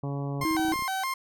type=harmonic tone; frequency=140.5 Hz; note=C#3; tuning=24 cents sharp; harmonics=1 / 2 / 3 / 4 / 5 / 6 / 7 / 8; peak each=-30 / -36 / -40 / -42 / -44 / -46 / -47 / -48 dBFS; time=0.03-0.44 s; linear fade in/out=5 ms
type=clicks; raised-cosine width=3 ms; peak=-30 dBFS; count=11; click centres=0.406 / 0.439 / 0.511 / 0.55 / 0.596 / 0.65 / 0.684 / 0.718 / 0.759 / 0.792 / 0.823 s
type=tone with vibrato; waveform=30% pulse; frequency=900 Hz; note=A5; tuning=39 cents sharp; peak=-25 dBFS; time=0.41-1.14 s; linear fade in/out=5 ms; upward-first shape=square; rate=3.2 Hz; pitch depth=280 cents each way
type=tone; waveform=triangle; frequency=319.6 Hz; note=D#4; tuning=47 cents sharp; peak=-23 dBFS; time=0.45-0.74 s; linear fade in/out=0 ms
effects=none